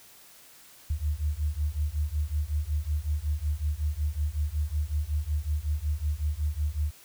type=beating tone pair; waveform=sine; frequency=72.4 / 77.8 Hz; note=D2 / D#2; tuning=-24 / 0 cents; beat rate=5.4 Hz; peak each=-29 / -29 dBFS; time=0.9-6.91 s; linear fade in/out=5 ms; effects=white hiss -53 dBFS RMS until 7.04 s